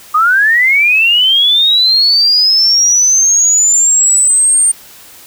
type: linear sweep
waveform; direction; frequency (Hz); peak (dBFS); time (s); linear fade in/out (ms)
sine; up; 1200 to 8820; -6; 0.14-4.72; 10
effects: white hiss -37 dBFS RMS until 5.26 s